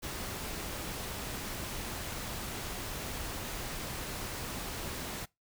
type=noise; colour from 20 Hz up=pink; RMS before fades=-39 dBFS; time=0.02-5.26 s; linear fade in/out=20 ms; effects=noise-tail reverb RT60 0.2 s tail -23 dB re dry